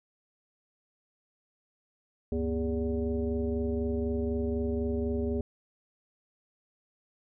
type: tone with frequency modulation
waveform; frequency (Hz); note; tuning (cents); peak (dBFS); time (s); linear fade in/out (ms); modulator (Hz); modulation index
sine; 240; B3; -49; -27; 2.32-5.41; 2; 168; 1.4
effects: none